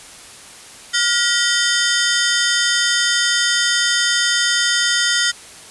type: ring-modulated tone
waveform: 15% pulse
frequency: 1668 Hz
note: G#6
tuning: 7 cents sharp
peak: -5 dBFS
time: 0.93-5.32 s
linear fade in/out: 20 ms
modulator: 244 Hz
effects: white hiss -39 dBFS RMS until 5.7 s + resampled to 24000 Hz